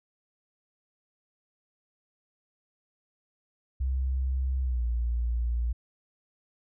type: tone with pitch glide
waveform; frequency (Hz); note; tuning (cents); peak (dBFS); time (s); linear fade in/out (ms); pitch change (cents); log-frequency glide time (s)
sine; 65.3 to 58.85; C2 to A#1; -3 to +17; -25; 3.8-5.73; 10; -180; 4.61-4.84
effects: none